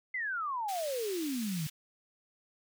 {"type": "exponential sweep", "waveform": "sine", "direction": "down", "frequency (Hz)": [2093, 146.83], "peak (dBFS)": -32, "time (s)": [0.14, 1.67], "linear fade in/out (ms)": 5}
{"type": "high-pass noise", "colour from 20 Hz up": "pink", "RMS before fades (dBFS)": -44, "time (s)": [0.68, 1.7], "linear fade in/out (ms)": 10, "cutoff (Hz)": 2700, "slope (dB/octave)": 12}
{"effects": []}